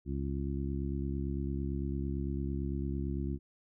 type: harmonic tone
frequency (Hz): 68.9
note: C#2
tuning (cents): -10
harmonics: 1 / 2 / 3 / 4 / 5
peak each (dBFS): -35 / -38 / -40 / -41 / -42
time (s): 0.05-3.39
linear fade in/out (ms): 50
effects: none